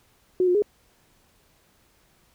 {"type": "tone with pitch steps", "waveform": "sine", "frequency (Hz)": [366.3, 357.7, 414.7], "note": ["F#4", "F4", "G#4"], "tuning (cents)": [-17, 41, -3], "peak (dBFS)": -17, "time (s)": [0.4, 0.622], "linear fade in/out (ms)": 2, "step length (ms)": 74, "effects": ["pink hiss -62 dBFS RMS until 2.34 s"]}